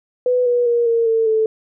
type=tone with pitch steps; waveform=sine; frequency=497.6 / 485.4 / 473.5 / 461.9 / 450.5 / 439.5 Hz; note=B4 / B4 / A#4 / A#4 / A4 / A4; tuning=+13 / -30 / +27 / -16 / +41 / -2 cents; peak=-13 dBFS; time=0.26-1.46 s; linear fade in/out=2 ms; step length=200 ms; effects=none